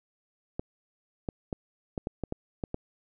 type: clicks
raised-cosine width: 2 ms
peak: -18 dBFS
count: 9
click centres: 0.595 / 1.288 / 1.528 / 1.978 / 2.071 / 2.237 / 2.324 / 2.638 / 2.744 s
effects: none